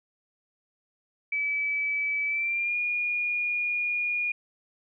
sine tone with pitch glide, 2298 to 2435 Hz, D7 to D#7, -38 to -38 cents, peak -25 dBFS, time 1.32-4.32 s, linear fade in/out 5 ms, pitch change +100 cents, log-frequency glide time 2.26-2.77 s, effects none

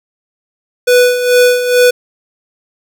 square tone with tremolo, 493.9 Hz, B4, in tune, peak -5 dBFS, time 0.87-1.91 s, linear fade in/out 10 ms, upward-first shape sine, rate 2.3 Hz, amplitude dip 65%, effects 7-bit

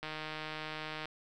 click train, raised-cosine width 0.3 ms, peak -24 dBFS, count 160, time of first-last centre 0.03-1.056 s, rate 155 Hz, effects none

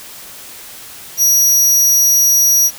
sawtooth tone, 5780 Hz, F#8, 41 cents flat, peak -6 dBFS, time 1.17-2.71 s, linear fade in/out 50 ms, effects white hiss -34 dBFS RMS until 2.78 s

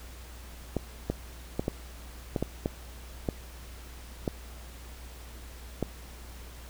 clicks, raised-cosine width 2 ms, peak -14 dBFS, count 10, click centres 0.767 / 1.1 / 1.595 / 1.681 / 2.362 / 2.426 / 2.659 / 3.288 / 4.278 / 5.827 s, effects added 60 Hz sine -44 dBFS peak until 6.69 s + pink hiss -50 dBFS RMS until 6.69 s

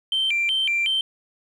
sine tone with vibrato, 2713 Hz, E7, 49 cents sharp, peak -18 dBFS, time 0.12-1.01 s, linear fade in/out 2 ms, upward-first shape square, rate 2.7 Hz, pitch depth 240 cents each way, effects tanh soft clip ceiling -16 dBFS + 9-bit

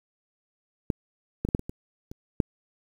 clicks, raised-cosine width 3 ms, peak -11 / -13 / -17 / -8 / -21 / -21 / -26 / -8 dBFS, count 8, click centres 0.902 / 1.45 / 1.488 / 1.549 / 1.594 / 1.695 / 2.115 / 2.402 s, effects 8-bit

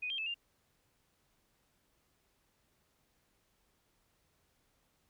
sine tone with pitch steps, 2488 / 3183 / 2618 / 2797 Hz, D#7 / G7 / E7 / F7, -1 / +26 / -13 / +2 cents, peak -35 dBFS, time 0.02-0.344 s, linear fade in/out 10 ms, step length 81 ms, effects pink hiss -75 dBFS RMS until 5.09 s

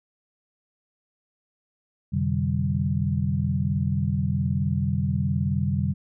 sine tone cluster, 90 / 129.8 / 148.6 / 193 Hz, F#2 / C3 / D3 / G3, -47 / -13 / +21 / -27 cents, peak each -27 dBFS, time 2.12-5.94 s, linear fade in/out 20 ms, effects none

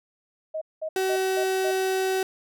sine tone bursts, 630 Hz, D#5, 21 cents sharp, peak -27 dBFS, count 5, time 0.54-1.715 s, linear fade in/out 10 ms, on 75 ms, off 200 ms
35% pulse tone, 378.9 Hz, F#4, 41 cents sharp, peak -21 dBFS, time 0.96-2.23 s, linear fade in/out 2 ms
effects none

